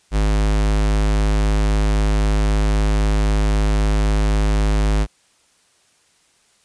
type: tone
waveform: square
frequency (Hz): 51.91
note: G#1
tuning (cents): 0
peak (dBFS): -15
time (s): 0.11-5.07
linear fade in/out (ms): 50
effects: white hiss -58 dBFS RMS until 6.64 s + resampled to 22050 Hz